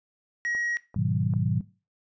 triangle tone, 1899 Hz, A#6, 32 cents sharp, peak -25 dBFS, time 0.45-0.77 s, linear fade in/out 0 ms
click train, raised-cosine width 1 ms, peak -30 dBFS, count 3, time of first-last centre 0.55-1.337 s, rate 2.54 Hz
sine chord, G# minor seventh, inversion none, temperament equal, 103.83 / 123.47 / 155.56 / 185 Hz, G#2 / B2 / D#3 / F#3, 0 / 0 / 0 / 0 cents, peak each -28 dBFS, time 0.96-1.61 s, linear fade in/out 5 ms
effects noise-tail reverb RT60 0.3 s tail -17 dB re dry + resampled to 16000 Hz

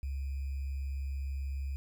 sine tone with sample-and-hold, 68.3 Hz, C#2, 25 cents flat, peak -33 dBFS, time 0.03-1.76 s, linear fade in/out 0 ms, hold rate 2450 Hz, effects none

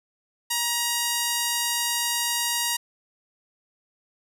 5% pulse tone, 948 Hz, A#5, 29 cents sharp, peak -11 dBFS, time 0.5-2.77 s, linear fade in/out 10 ms, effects none

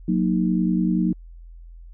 sine chord, D# minor, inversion first, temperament equal with one note detuned, 182.66 / 233.1 / 311.1 Hz, F#3 / A#3 / D#4, -22 / 0 / 0 cents, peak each -20 / -24 / -24 dBFS, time 0.08-1.13 s, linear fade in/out 5 ms, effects added 42 Hz sine -39 dBFS peak until 1.93 s

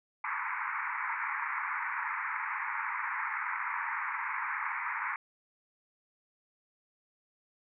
pink band-pass noise, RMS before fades -35 dBFS, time 0.24-5.16 s, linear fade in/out 2 ms, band 880 to 2300 Hz, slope 96 dB/octave, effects none

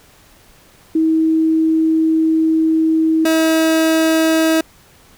sine / 30% pulse tone pair in turn, 320 / 321.2 Hz, D#4 / E4, +49 / -45 cents, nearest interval unison, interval 6 cents, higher second, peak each -11 / -9 dBFS, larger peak second, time 0.95-3.25 / 3.25-4.61 s, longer first, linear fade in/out 5 ms, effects pink hiss -48 dBFS RMS until 5.17 s

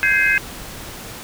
sine chord, Ab major seventh, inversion third, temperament equal with one note detuned, 1568 / 1661.2 / 2093 / 2544 Hz, G6 / Ab6 / C7 / Eb7, 0 / 0 / 0 / +38 cents, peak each -19 dBFS, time 0.03-0.38 s, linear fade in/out 0 ms, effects pink hiss -34 dBFS RMS until 1.23 s

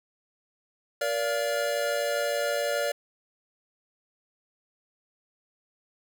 square tone cluster, 470.2 / 577 / 689 / 1414 Hz, A#4 / D5 / F5 / F6, +15 / -31 / -24 / +21 cents, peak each -34 / -28 / -35 / -37 dBFS, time 1.01-2.92 s, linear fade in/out 5 ms, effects none

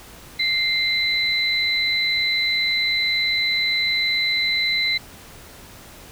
sine tone pair together, 2093 / 4020 Hz, C7 / B7, 0 / +30 cents, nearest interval major seventh, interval 1130 cents, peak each -21 dBFS, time 0.39-4.98 s, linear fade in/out 10 ms, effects pink hiss -43 dBFS RMS until 6.11 s

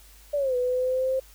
sine linear two-way sweep, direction down then up, 593 to 493.9 to 528 Hz, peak -22 dBFS, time 0.33-1.2 s, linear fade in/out 10 ms, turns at 0.56 s, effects added 50 Hz sine -51 dBFS peak until 1.34 s + white hiss -54 dBFS RMS until 1.34 s

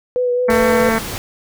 sine tone with vibrato, 493.9 Hz, B4, in tune, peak -14 dBFS, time 0.16-0.89 s, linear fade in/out 0 ms, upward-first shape triangle, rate 4.6 Hz, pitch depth 25 cents each way
harmonic tone, 224.1 Hz, A3, 32 cents sharp, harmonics 1 / 2 / 3 / 4 / 5 / 6 / 7 / 8 / 9 / 10, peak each -18 / -21 / -23 / -24 / -25 / -26 / -26 / -27 / -28 / -28 dBFS, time 0.48-0.99 s, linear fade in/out 10 ms
pink noise, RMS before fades -26 dBFS, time 0.5-1.18 s, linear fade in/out 0 ms
effects none

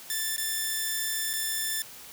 5% pulse tone with dropouts, 1767 Hz, A6, 7 cents sharp, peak -17 dBFS, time 0.1-1.82 s, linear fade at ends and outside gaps 1 ms, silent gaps 0.363-0.38 / 1.332-1.336 s, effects white hiss -46 dBFS RMS until 2.12 s

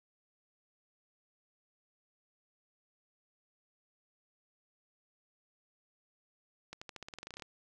accelerating click train, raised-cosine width 0.2 ms, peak -27 dBFS, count 15, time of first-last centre 6.73-7.422 s, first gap 85 ms, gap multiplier 0.91, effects none

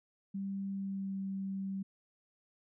sine tone with pitch glide, 196 to 193.75 Hz, G3 to G3, 0 to -20 cents, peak -35 dBFS, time 0.34-1.83 s, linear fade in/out 10 ms, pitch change -20 cents, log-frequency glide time 0.7-1.18 s, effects none

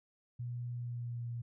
sine tone with pitch glide, 121.2 to 118.57 Hz, B2 to A#2, -32 to +30 cents, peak -37 dBFS, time 0.39-1.42 s, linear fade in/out 10 ms, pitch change -38 cents, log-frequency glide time 0.73-1.3 s, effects none

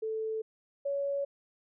sine tone pair in turn, 440 / 561.1 Hz, A4 / C#5, 0 / +21 cents, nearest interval major third, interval 421 cents, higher second, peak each -31 / -29 dBFS, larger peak second, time 0.02-0.42 / 0.85-1.25 s, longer neither, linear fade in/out 10 ms, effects none

